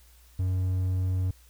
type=tone; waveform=triangle; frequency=92.5 Hz; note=F#2; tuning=in tune; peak=-22 dBFS; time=0.39-1.31 s; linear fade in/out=5 ms; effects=added 60 Hz sine -54 dBFS peak until 1.49 s + white hiss -60 dBFS RMS until 1.49 s